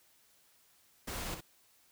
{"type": "noise with echo", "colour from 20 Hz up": "pink", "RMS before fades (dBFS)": -40, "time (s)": [1.07, 1.35], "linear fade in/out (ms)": 10, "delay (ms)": 60, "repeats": 1, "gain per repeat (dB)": -7, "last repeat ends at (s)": 1.41, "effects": ["white hiss -67 dBFS RMS until 1.91 s"]}